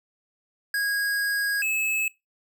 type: tone pair in turn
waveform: square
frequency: 1644 / 2594 Hz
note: G#6 / E7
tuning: -18 / -28 cents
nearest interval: minor sixth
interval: 790 cents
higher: second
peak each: -24 dBFS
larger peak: neither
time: 0.74-1.62 / 1.62-2.08 s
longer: first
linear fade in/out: 2 ms
effects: noise-tail reverb RT60 0.2 s tail -20 dB re dry